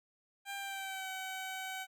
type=tone with pitch glide; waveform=15% pulse; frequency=795 to 758.2 Hz; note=G5 to F#5; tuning=+24 to +42 cents; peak=-33 dBFS; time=0.45-1.87 s; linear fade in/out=50 ms; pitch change=-82 cents; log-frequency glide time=0.56-1.09 s; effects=none